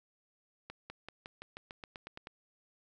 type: accelerating click train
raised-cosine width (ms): 0.3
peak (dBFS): -28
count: 12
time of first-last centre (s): 0.7-2.271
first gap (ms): 200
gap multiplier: 0.93
effects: none